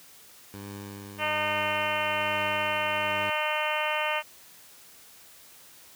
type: tone with tremolo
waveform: 15% pulse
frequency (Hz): 100.3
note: G2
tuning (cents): +40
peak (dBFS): -31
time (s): 0.54-3.3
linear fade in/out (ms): 0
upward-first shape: triangle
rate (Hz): 1.2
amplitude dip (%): 40
type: harmonic tone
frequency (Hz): 304.8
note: D#4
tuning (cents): -36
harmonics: 2 / 3 / 4 / 5 / 6 / 7 / 8 / 9 / 10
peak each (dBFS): -32 / -32 / -34 / -37 / -36 / -35 / -36 / -34 / -36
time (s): 1.18-4.23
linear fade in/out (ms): 50
effects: white hiss -52 dBFS RMS until 5.95 s + high-pass 60 Hz 12 dB/octave